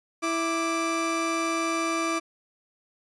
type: tone pair together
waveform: 30% pulse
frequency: 329.6 / 1174.7 Hz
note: E4 / D6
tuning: 0 / 0 cents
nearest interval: octave + minor seventh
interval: 2200 cents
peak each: -25 dBFS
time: 0.22-2.2 s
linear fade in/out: 20 ms
effects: resampled to 22050 Hz